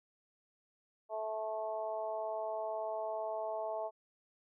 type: harmonic tone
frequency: 217.9 Hz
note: A3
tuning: 17 cents flat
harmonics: 2 / 3 / 4 / 5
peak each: -45 / -37 / -42 / -49 dBFS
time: 1.09-3.91 s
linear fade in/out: 50 ms
effects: none